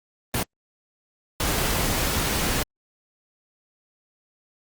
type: noise bursts at uneven times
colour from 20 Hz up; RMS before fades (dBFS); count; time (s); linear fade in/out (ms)
pink; -24; 2; 0.34-0.43 / 1.4-2.63; 2
effects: Opus 32 kbps